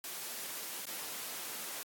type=noise with dropouts; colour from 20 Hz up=white; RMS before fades=-42 dBFS; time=0.04-1.83 s; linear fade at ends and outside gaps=1 ms; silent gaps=0.855-0.868 s; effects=high-pass 200 Hz 12 dB/octave + AAC 64 kbps